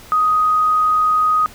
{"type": "tone", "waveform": "sine", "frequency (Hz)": 1250, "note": "D#6", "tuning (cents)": 8, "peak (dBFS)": -12, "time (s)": [0.12, 1.46], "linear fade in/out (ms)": 0, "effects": ["pink hiss -41 dBFS RMS until 1.54 s"]}